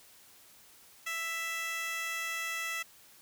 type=tone with high-pass filter; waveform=15% pulse; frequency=661 Hz; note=E5; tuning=5 cents sharp; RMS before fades=-36 dBFS; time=1.06-2.83 s; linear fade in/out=10 ms; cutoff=1900 Hz; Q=1.3; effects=white hiss -58 dBFS RMS until 3.21 s